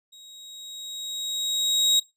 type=tone with level ramp; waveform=30% pulse; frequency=3796 Hz; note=A#7; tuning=31 cents sharp; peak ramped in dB=-44 to -14 dBFS; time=0.12-2 s; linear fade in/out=10 ms; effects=noise-tail reverb RT60 0.2 s tail -18 dB re dry + resampled to 32000 Hz